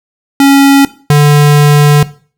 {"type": "tone pair in turn", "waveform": "square", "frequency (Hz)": [277.2, 146.84], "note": ["C#4", "D3"], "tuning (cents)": [0, 0], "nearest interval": "major seventh", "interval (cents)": 1100, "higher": "first", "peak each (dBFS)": -3, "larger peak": "neither", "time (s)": [[0.4, 0.85], [1.1, 2.03]], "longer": "second", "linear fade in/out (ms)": 2, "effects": ["noise-tail reverb RT60 0.4 s tail -17 dB re dry"]}